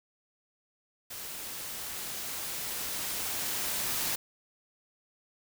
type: noise with level ramp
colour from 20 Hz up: white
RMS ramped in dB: -41 to -31 dBFS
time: 1.1-4.16 s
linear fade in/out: 10 ms
effects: none